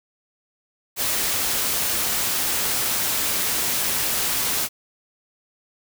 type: noise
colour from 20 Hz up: white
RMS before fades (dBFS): -23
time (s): 0.96-4.69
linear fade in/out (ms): 50
effects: none